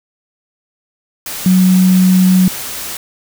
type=tone in noise; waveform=sine; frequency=185 Hz; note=F#3; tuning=in tune; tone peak=-6 dBFS; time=1.46-2.48 s; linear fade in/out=2 ms; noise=white; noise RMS=-24 dBFS; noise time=1.26-2.97 s; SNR=+15 dB; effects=none